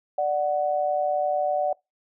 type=tone pair together; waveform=sine; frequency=590.4 / 742 Hz; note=D5 / F#5; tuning=+9 / +5 cents; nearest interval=major third; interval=396 cents; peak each=-24 dBFS; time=0.18-1.73 s; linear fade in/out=5 ms; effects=noise-tail reverb RT60 0.2 s tail -24 dB re dry